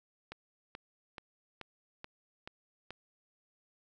click train, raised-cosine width 0.3 ms, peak -27 dBFS, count 7, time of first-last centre 0.32-2.906 s, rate 2.32 Hz, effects none

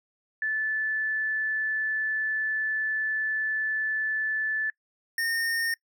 sine / square tone pair in turn, 1745 / 1831.8 Hz, A6 / A#6, -15 / -31 cents, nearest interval minor second, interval 84 cents, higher second, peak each -25 / -26 dBFS, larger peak first, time 0.42-4.7 / 5.18-5.74 s, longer first, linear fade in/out 2 ms, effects noise-tail reverb RT60 0.1 s tail -24 dB re dry

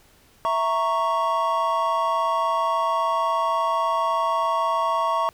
triangle chord, A# diminished, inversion second, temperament equal, 659.3 / 932.3 / 1108.7 Hz, E5 / A#5 / C#6, 0 / 0 / 0 cents, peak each -24 / -23 / -21 dBFS, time 0.45-5.29 s, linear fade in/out 0 ms, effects pink hiss -56 dBFS RMS until 5.33 s

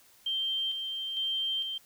sine tone with tremolo, 3147 Hz, G7, 6 cents sharp, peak -28 dBFS, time 0.26-1.78 s, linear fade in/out 5 ms, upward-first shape square, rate 1.1 Hz, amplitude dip 40%, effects white hiss -60 dBFS RMS until 1.85 s

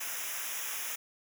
white noise with comb filter, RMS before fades -37 dBFS, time 0-0.96 s, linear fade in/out 10 ms, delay 0.23 ms, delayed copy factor -1, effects none

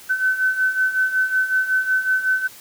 sine beating tone pair, 1517 / 1522.4 Hz, F#6 / F#6, +43 / +49 cents, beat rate 5.4 Hz, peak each -23 / -18 dBFS, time 0.09-2.48 s, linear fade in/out 20 ms, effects white hiss -43 dBFS RMS until 2.6 s

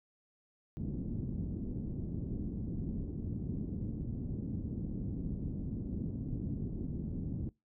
white low-pass noise, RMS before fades -38 dBFS, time 0.77-7.49 s, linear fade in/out 0 ms, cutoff 260 Hz, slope 24 dB/octave, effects noise-tail reverb RT60 0.2 s tail -22 dB re dry

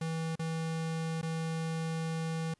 square tone with dropouts, 162.3 Hz, E3, 27 cents flat, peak -33 dBFS, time 0.01-2.54 s, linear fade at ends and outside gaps 5 ms, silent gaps 0.356-0.393 / 1.215-1.228 s, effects pink hiss -73 dBFS RMS until 2.59 s + resampled to 24000 Hz

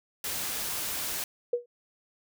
white noise, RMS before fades -33 dBFS, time 0.24-1.24 s, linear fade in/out 2 ms
sine tone with exponential decay, 482.3 Hz, B4, 41 cents flat, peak -20 dBFS, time 1.53-1.66 s, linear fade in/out 5 ms, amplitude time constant 28 ms
effects none

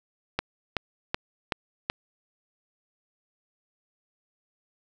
click train, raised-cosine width 0.3 ms, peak -9 dBFS, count 5, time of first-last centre 0.39-1.899 s, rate 2.65 Hz, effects none

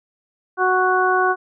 harmonic tone, 370 Hz, F#4, in tune, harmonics 1 / 2 / 3 / 4, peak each -20 / -20 / -20 / -20 dBFS, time 0.57-1.36 s, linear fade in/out 50 ms, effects none

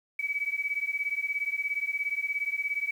sine beating tone pair, 2273 / 2290 Hz, C#7 / D7, +43 / -44 cents, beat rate 17 Hz, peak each -31 dBFS, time 0.19-2.91 s, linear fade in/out 5 ms, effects 9-bit

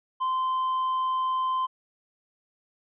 triangle tone, 1036 Hz, C6, 17 cents flat, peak -22 dBFS, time 0.2-1.67 s, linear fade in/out 20 ms, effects resampled to 8000 Hz

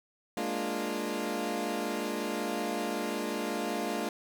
20% pulse chord, Bb dominant seventh, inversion third, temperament equal, 207.7 / 233.1 / 293.7 / 349.2 Hz, Ab3 / Bb3 / D4 / F4, 0 / 0 / 0 / 0 cents, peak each -32 dBFS, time 0.37-4.09 s, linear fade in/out 2 ms, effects none

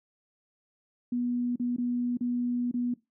sine tone with dropouts, 243.7 Hz, B3, 23 cents flat, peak -26 dBFS, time 1.12-2.94 s, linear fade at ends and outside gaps 5 ms, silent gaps 1.559-1.597 / 1.764-1.782 / 2.172-2.208 / 2.714-2.74 s, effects noise-tail reverb RT60 0.2 s tail -19 dB re dry

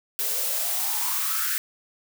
blue noise with high-pass filter sweep, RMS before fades -26 dBFS, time 0.19-1.58 s, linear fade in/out 0 ms, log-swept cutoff 410 to 1600 Hz, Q 7.1, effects none

